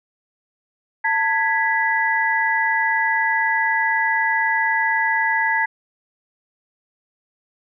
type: tone cluster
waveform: sine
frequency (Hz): 894 / 1662 / 1974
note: A5 / G#6 / B6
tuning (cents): +27 / +1 / -1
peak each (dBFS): -21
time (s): 1.04-5.66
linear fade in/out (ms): 10
effects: none